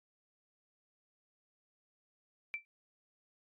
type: tone with exponential decay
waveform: sine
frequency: 2339 Hz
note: D7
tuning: 8 cents flat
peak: -31 dBFS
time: 2.54-2.65 s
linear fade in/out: 0 ms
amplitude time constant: 22 ms
effects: MP3 64 kbps